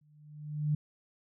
sine tone with exponential growth, 150 Hz, D3, 37 cents sharp, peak -24 dBFS, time 0.01-0.75 s, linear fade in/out 5 ms, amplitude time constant 160 ms, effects none

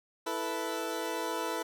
20% pulse chord, E suspended fourth, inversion none, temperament equal, 329.6 / 440 / 493.9 Hz, E4 / A4 / B4, 0 / 0 / 0 cents, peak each -32 dBFS, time 0.26-1.63 s, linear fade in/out 10 ms, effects none

